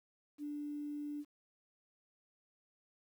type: tone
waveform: sine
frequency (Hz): 293.6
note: D4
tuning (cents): 0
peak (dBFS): -39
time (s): 0.38-1.25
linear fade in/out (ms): 50
effects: 11-bit